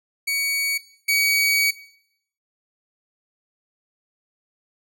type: tone pair in turn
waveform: sawtooth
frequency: 2250 / 2260 Hz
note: C#7 / C#7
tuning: +25 / +33 cents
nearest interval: unison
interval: 8 cents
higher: second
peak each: -18 / -14 dBFS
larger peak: second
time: 0.27-0.78 / 1.08-1.71 s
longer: second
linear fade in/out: 10 ms
effects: noise-tail reverb RT60 0.7 s tail -17 dB re dry